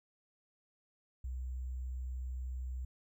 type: tone with sample-and-hold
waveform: sine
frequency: 63.4 Hz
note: B1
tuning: 46 cents sharp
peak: -37 dBFS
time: 1.24-2.85 s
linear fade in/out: 5 ms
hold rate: 7350 Hz
effects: none